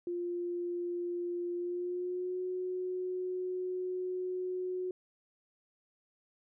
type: tone with pitch glide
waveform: sine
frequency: 350 to 366.6 Hz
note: F4 to F#4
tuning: +4 to -16 cents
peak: -33 dBFS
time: 0.07-4.91 s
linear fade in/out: 2 ms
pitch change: +80 cents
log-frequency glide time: 1.56-2.41 s
effects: none